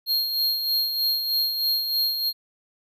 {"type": "tone with tremolo", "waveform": "square", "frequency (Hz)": 4237, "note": "C8", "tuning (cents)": 21, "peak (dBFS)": -20, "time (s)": [0.06, 2.33], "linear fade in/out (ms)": 50, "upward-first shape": "sine", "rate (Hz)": 3.2, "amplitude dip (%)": 50, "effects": []}